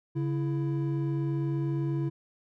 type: tone pair together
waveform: triangle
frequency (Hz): 140.2 / 332.1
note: C#3 / E4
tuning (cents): +20 / +13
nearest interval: octave + minor third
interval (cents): 1493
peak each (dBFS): -26 / -30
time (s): 0.15-2.1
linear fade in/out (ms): 20
effects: none